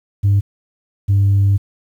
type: tone pair in turn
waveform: sine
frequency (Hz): 100 / 99.25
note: G2 / G2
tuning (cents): +35 / +22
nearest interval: unison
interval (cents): 13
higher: first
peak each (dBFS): -8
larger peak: neither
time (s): 0.23-0.41 / 1.08-1.58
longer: second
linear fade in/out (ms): 20
effects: tanh soft clip ceiling -8 dBFS + 8-bit